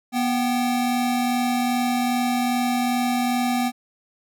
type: tone pair together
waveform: square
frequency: 243.5 / 773 Hz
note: B3 / G5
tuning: -24 / -24 cents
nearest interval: octave + minor sixth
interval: 2000 cents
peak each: -22 / -26 dBFS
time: 0.12-3.72 s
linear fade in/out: 50 ms
effects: none